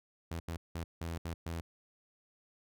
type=tone bursts at uneven times; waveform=sawtooth; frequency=83.3 Hz; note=E2; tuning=19 cents sharp; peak=-33 dBFS; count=6; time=0.31-0.4 / 0.48-0.57 / 0.75-0.84 / 1.01-1.18 / 1.25-1.34 / 1.46-1.61 s; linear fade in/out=5 ms; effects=none